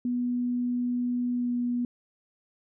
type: tone with pitch glide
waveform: sine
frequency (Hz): 245 to 243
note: B3 to B3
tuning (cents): -14 to -28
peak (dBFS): -25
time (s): 0.05-1.85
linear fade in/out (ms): 2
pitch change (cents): -14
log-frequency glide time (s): 1.34-1.52
effects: none